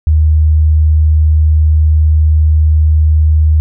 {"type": "tone", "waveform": "sine", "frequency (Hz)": 77.4, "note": "D#2", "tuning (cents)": -9, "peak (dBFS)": -5, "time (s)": [0.07, 3.6], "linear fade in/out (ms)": 0, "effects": []}